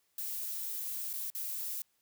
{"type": "noise with dropouts", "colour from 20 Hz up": "violet", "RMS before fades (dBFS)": -38, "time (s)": [0.18, 1.82], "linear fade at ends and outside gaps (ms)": 2, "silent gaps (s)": [[1.132, 1.136], [1.302, 1.349]], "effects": ["white hiss -75 dBFS RMS until 2.01 s", "high-pass 60 Hz 12 dB/octave"]}